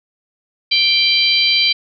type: harmonic tone with a mistuned harmonic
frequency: 784 Hz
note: G5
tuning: in tune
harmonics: 3 / 4 / 5 / 6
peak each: -17 / -17 / -17 / -17 dBFS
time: 0.71-1.73 s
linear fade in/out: 10 ms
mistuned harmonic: 5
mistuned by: +27 cents
effects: none